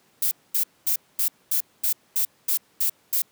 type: noise bursts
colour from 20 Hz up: violet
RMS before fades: -22 dBFS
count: 10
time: 0.22-3.22 s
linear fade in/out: 5 ms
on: 93 ms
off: 230 ms
effects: pink hiss -61 dBFS RMS until 3.31 s + high-pass 150 Hz 12 dB/octave